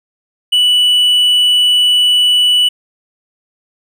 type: tone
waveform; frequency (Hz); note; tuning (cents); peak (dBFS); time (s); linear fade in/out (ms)
triangle; 2960; F#7; 0; -6; 0.52-2.69; 10
effects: none